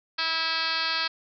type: tone with frequency modulation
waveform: sine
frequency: 2935 Hz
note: F#7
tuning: 15 cents flat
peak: -24 dBFS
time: 0.18-1.08 s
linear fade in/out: 10 ms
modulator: 327 Hz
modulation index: 5.7
effects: none